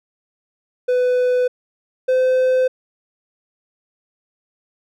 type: tone pair in turn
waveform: triangle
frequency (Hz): 499.1 / 513.4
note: B4 / C5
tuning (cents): +18 / -33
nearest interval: unison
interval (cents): 49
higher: second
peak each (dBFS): -12 / -11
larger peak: second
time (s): 0.88-1.48 / 2.08-2.68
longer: neither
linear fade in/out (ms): 10
effects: none